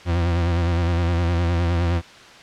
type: tone with vibrato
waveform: 40% pulse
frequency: 85.8 Hz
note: F2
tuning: 30 cents flat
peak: -17 dBFS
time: 0.05-2.02 s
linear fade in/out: 50 ms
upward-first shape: sine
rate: 9.7 Hz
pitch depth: 52 cents each way
effects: white hiss -43 dBFS RMS until 2.42 s + low-pass 4000 Hz 12 dB/octave